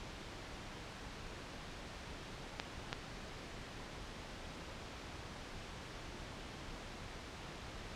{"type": "clicks", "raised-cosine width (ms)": 0.2, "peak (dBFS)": -19, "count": 2, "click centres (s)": [2.599, 2.929], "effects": ["pink hiss -48 dBFS RMS until 7.95 s", "low-pass 5000 Hz 12 dB/octave"]}